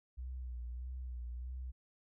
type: tone with vibrato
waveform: sine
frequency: 61.74 Hz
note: B1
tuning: in tune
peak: -40 dBFS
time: 0.17-1.72 s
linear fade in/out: 20 ms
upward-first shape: sine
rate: 1.6 Hz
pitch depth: 58 cents each way
effects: none